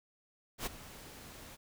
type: noise with ADSR envelope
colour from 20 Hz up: pink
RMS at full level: -35 dBFS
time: 0.58-1.57 s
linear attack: 84 ms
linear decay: 14 ms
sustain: -16 dB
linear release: 26 ms
effects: none